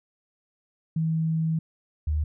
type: tone pair in turn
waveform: sine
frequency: 160.9 / 76.1 Hz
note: E3 / D#2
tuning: -42 / -38 cents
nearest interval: octave + minor second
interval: 1296 cents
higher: first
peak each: -22 dBFS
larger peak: neither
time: 0.96-1.59 / 2.07-2.24 s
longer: first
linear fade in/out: 5 ms
effects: none